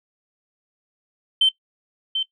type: tone with echo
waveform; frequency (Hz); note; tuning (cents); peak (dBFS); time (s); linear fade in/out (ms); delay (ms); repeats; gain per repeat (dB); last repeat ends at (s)
sine; 3097; G7; -22; -11; 1.41-1.49; 5; 740; 1; -8; 2.23
effects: noise-tail reverb RT60 0.1 s tail -18 dB re dry + tanh soft clip ceiling -9 dBFS